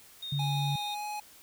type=tone with vibrato; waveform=sine; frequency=3689 Hz; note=A#7; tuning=19 cents flat; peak=-36 dBFS; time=0.22-0.95 s; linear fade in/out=10 ms; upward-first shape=triangle; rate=9.2 Hz; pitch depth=9 cents each way
type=tone; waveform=sine; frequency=142.4 Hz; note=C#3; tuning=47 cents sharp; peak=-28 dBFS; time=0.32-0.76 s; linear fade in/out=5 ms
type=tone with pitch glide; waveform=square; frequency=829 to 838.6 Hz; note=G#5 to G#5; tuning=-3 to +17 cents; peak=-35 dBFS; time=0.39-1.2 s; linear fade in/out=5 ms; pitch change=+20 cents; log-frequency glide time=0.93-1.05 s
effects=white hiss -55 dBFS RMS until 1.42 s